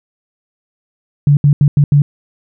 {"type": "tone bursts at uneven times", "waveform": "sine", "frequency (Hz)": 144.2, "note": "D3", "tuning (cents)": -31, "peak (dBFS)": -5, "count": 5, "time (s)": [[1.27, 1.37], [1.44, 1.53], [1.61, 1.68], [1.77, 1.84], [1.92, 2.02]], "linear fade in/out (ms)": 2, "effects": []}